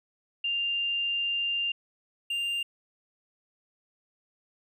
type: tone pair in turn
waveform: sine / triangle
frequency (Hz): 2794 / 2794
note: F7 / F7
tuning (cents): 0 / 0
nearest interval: unison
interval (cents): 0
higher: neither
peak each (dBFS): -26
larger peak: neither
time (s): 0.44-1.72 / 2.3-2.63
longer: first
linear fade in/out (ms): 5
effects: none